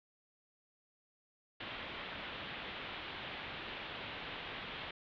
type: low-pass noise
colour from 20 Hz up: white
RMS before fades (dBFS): -45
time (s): 1.6-4.91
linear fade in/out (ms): 5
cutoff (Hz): 3600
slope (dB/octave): 48
effects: none